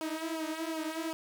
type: tone with flanger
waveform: sawtooth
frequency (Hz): 320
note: D#4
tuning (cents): +49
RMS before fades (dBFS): -36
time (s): 0.01-1.13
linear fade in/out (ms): 0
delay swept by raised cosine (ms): 0.5 to 6.1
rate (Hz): 2.7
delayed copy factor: -0.8
effects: none